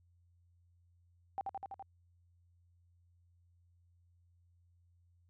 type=tone with echo; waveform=sine; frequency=784 Hz; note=G5; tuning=in tune; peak=-34 dBFS; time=1.38-1.41 s; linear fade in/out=0 ms; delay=83 ms; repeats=5; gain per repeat=-2 dB; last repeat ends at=1.825 s; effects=added 87 Hz sine -66 dBFS peak until 5.29 s

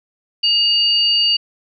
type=tone pair together; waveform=sine; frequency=2852 / 4604 Hz; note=F7 / D8; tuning=+36 / -35 cents; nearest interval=minor sixth; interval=829 cents; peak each=-15 dBFS; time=0.43-1.37 s; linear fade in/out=10 ms; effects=none

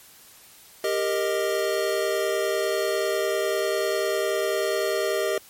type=chord; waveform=square; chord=Eb major; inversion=first; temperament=equal with one note detuned; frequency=396.1 / 466.2 / 622.3 Hz; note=G4 / Bb4 / Eb5; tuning=+18 / 0 / 0 cents; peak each=-27 / -29 / -27 dBFS; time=0.84-5.38 s; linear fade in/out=2 ms; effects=white hiss -50 dBFS RMS until 5.49 s + MP3 64 kbps

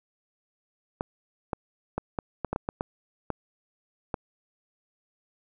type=clicks; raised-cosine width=1 ms; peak=-14 dBFS; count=11; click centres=1.009 / 1.532 / 1.98 / 2.188 / 2.447 / 2.53 / 2.561 / 2.689 / 2.809 / 3.303 / 4.142 s; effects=none

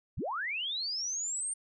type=linear sweep; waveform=sine; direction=up; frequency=30 to 8920 Hz; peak=-32 dBFS; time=0.17-1.54 s; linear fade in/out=10 ms; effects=none

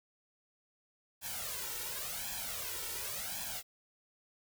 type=noise with flanger; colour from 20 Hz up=white; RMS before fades=-40 dBFS; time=1.21-3.63 s; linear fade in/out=50 ms; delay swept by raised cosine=1.2 to 2.19 ms; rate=0.91 Hz; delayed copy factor=+1; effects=none

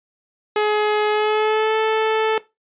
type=tone with pitch glide; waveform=sawtooth; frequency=422.5 to 438.9 Hz; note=G#4 to A4; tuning=+30 to -4 cents; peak=-12 dBFS; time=0.56-2.38 s; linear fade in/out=2 ms; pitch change=+66 cents; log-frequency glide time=1.1-1.76 s; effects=noise-tail reverb RT60 0.2 s tail -17 dB re dry + resampled to 8000 Hz

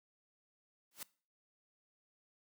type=noise with exponential growth; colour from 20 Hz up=white; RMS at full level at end=-40 dBFS; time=0.91-1.03 s; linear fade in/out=5 ms; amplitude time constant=24 ms; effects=noise-tail reverb RT60 0.4 s tail -21 dB re dry + high-pass 150 Hz 12 dB/octave

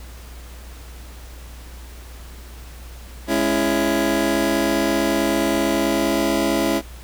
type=chord; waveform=25% pulse; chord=C# minor; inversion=second; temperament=just; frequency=207.9 / 277.2 / 332.6 Hz; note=G#3 / C#4 / E4; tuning=+2 / 0 / +16 cents; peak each=-21 / -18 / -17 dBFS; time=3.27-6.82 s; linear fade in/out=50 ms; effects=added 60 Hz sine -36 dBFS peak until 7.03 s + pink hiss -44 dBFS RMS until 7.03 s

